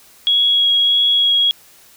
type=tone with vibrato; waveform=sine; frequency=3322 Hz; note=G#7; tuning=in tune; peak=-11 dBFS; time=0.27-1.51 s; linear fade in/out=0 ms; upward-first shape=sine; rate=1.6 Hz; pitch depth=9 cents each way; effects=white hiss -47 dBFS RMS until 1.96 s